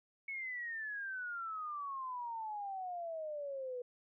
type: exponential sweep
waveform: sine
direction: down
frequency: 2217 to 486.1 Hz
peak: -39 dBFS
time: 0.28-3.82 s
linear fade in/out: 5 ms
effects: none